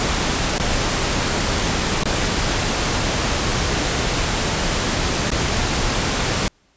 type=noise with dropouts; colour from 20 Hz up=pink; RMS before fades=-20 dBFS; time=0-6.48 s; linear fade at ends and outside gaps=0 ms; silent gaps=0.581-0.599 / 2.035-2.056 / 5.304-5.316 s; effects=pink hiss -59 dBFS RMS until 6.76 s + resampled to 16000 Hz